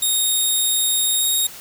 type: tone with pitch glide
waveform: 10% pulse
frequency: 3721 to 3745 Hz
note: A#7 to A#7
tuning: -4 to +7 cents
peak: -10 dBFS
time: 0.02-1.47 s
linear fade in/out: 5 ms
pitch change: +11 cents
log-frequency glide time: 1.16-1.25 s
effects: white hiss -38 dBFS RMS until 1.6 s

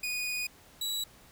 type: tone pair in turn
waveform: sawtooth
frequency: 2471 / 3909 Hz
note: D#7 / B7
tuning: -13 / -19 cents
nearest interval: minor sixth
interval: 794 cents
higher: second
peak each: -28 dBFS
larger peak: neither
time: 0.03-0.47 / 0.81-1.04 s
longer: first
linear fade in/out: 5 ms
effects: pink hiss -57 dBFS RMS until 1.31 s

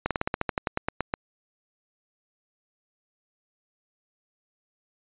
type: slowing click train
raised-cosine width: 0.5 ms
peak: -10 dBFS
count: 14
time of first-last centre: 0.06-1.139 s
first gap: 47 ms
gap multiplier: 1.09
effects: resampled to 8000 Hz

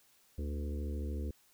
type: harmonic tone with a mistuned harmonic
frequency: 73.4 Hz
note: D2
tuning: in tune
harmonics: 1 / 3 / 4 / 5 / 6 / 7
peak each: -35 / -45 / -47 / -49 / -51 / -52 dBFS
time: 0.38-1.31 s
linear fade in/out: 5 ms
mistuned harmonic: 7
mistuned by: -33 cents
effects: white hiss -67 dBFS RMS until 1.53 s

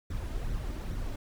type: noise with flanger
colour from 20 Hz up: brown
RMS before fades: -34 dBFS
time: 0.1-1.16 s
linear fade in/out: 5 ms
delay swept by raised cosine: 0.51 to 3.31 ms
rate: 2.4 Hz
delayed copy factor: +0.55
effects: none

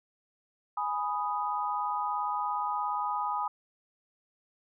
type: chord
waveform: sine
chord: G# minor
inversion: none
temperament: equal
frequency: 830.6 / 987.8 / 1244.5 Hz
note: G#5 / B5 / D#6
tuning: 0 / 0 / 0 cents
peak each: -33 dBFS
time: 0.77-3.48 s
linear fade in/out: 5 ms
effects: none

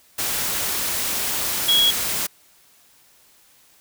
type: tone in noise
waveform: sine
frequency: 3322 Hz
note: G#7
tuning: in tune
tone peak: -14 dBFS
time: 1.68-1.91 s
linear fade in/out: 10 ms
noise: white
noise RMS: -24 dBFS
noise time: 0.18-2.27 s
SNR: +7 dB
effects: white hiss -55 dBFS RMS until 3.8 s

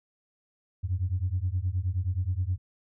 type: beating tone pair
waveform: sine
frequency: 87 / 96.5 Hz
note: F2 / G2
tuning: -6 / -27 cents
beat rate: 9.5 Hz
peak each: -28 dBFS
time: 0.83-2.58 s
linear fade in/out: 20 ms
effects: tanh soft clip ceiling -19 dBFS

